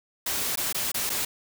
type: noise with dropouts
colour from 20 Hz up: white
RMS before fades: -28 dBFS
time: 0.26-1.25 s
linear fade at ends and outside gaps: 5 ms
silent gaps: 0.558-0.573 / 0.727-0.745 / 0.918-0.943 / 1.095-1.1 s
effects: none